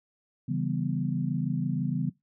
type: chord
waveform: sine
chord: C# half-diminished seventh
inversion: none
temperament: equal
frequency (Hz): 138.59 / 164.81 / 196 / 246.9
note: C#3 / E3 / G3 / B3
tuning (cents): 0 / 0 / 0 / 0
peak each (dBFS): -30 / -31 / -34 / -33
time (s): 0.48-2.1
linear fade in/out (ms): 10
effects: noise-tail reverb RT60 0.2 s tail -21 dB re dry